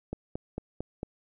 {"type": "click train", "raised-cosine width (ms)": 2, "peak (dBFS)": -20, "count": 5, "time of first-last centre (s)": [0.13, 1.031], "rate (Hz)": 4.44, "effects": []}